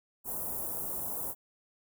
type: band-stop noise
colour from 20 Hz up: white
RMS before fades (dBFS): -36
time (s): 0.24-1.35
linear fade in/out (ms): 50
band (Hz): 960 to 10000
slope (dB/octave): 24
effects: none